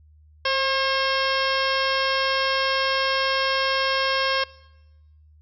harmonic tone with a mistuned harmonic, 538 Hz, C5, 48 cents sharp, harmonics 1 / 2 / 3 / 4 / 5 / 6 / 7 / 8 / 9 / 10, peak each -26 / -26 / -27 / -32 / -31 / -29 / -35 / -35 / -35 / -31 dBFS, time 0.45-4.44 s, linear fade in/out 5 ms, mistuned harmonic 1, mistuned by -23 cents, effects noise-tail reverb RT60 1.0 s tail -22 dB re dry + added 76 Hz sine -50 dBFS peak until 5.41 s

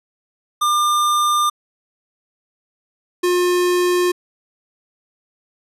square tone pair in turn, 1200 / 356.8 Hz, D6 / F4, +37 / +37 cents, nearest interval octave + major sixth, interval 2100 cents, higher first, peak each -15 dBFS, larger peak neither, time 0.61-1.5 / 3.23-4.12 s, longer neither, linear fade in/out 10 ms, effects resampled to 32000 Hz

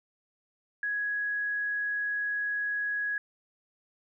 sine tone, 1668 Hz, G#6, 7 cents sharp, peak -28 dBFS, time 0.83-3.18 s, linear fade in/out 2 ms, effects none

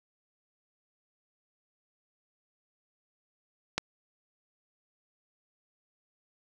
click, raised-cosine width 0.2 ms, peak -10 dBFS, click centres 3.78 s, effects none

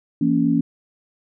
sine chord, A# diminished, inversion second, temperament just, 167.82 / 233.1 / 279.7 Hz, E3 / A#3 / C#4, +31 / 0 / +16 cents, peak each -22 / -20 / -18 dBFS, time 0.21-0.61 s, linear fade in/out 5 ms, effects none

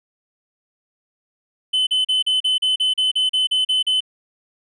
triangle tone bursts, 3035 Hz, F#7, 43 cents sharp, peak -14 dBFS, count 13, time 1.73-4.006 s, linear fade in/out 10 ms, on 140 ms, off 38 ms, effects resampled to 22050 Hz

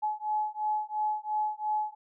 sine beating tone pair, 850 / 852.9 Hz, G#5 / G#5, +40 / +46 cents, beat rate 2.9 Hz, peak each -31 dBFS, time 0.02-1.95 s, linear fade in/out 20 ms, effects none

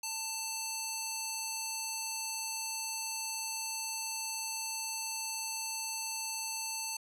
square tone with band-pass filter, 889 Hz, A5, 18 cents sharp, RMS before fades -38 dBFS, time 0.03-6.97 s, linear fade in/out 5 ms, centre 7400 Hz, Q 1.3, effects none

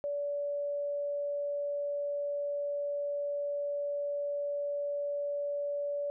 sine tone, 575 Hz, D5, 37 cents flat, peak -31 dBFS, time 0.04-6.1 s, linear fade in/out 0 ms, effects none

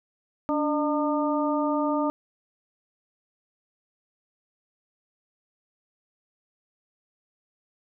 harmonic tone with a mistuned harmonic, 302.5 Hz, D#4, 49 cents flat, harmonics 1 / 2 / 3 / 4, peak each -25 / -28 / -30 / -31 dBFS, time 0.49-2.1 s, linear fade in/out 0 ms, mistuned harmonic 1, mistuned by -71 cents, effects none

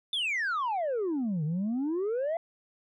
sine exponential two-way sweep, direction down then up, 3600 to 146.83 to 690 Hz, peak -25 dBFS, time 0.13-2.37 s, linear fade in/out 2 ms, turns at 1.44 s, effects tanh soft clip ceiling -26 dBFS

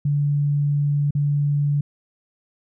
sine tone with dropouts, 144.6 Hz, D3, 27 cents flat, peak -17 dBFS, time 0.05-1.81 s, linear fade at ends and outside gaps 5 ms, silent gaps 1.108-1.15 s, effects none

